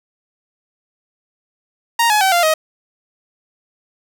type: tone with pitch steps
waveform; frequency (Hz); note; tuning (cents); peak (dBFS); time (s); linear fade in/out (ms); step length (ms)
sawtooth; 932.3 / 845.1 / 766.1 / 694.4 / 629.5; A#5 / G#5 / G5 / F5 / D#5; 0 / +30 / -40 / -10 / +20; -8; 1.99-2.54; 5; 110
effects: none